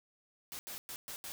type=noise bursts at uneven times; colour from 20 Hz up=white; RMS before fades=-44 dBFS; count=5; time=0.52-0.59 / 0.67-0.78 / 0.89-0.96 / 1.08-1.16 / 1.24-1.32 s; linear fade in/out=0 ms; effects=none